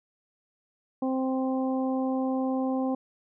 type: harmonic tone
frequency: 261.6 Hz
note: C4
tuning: in tune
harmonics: 1 / 2 / 3 / 4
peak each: -26 / -32 / -35 / -41 dBFS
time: 1.02-2.95 s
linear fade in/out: 5 ms
effects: none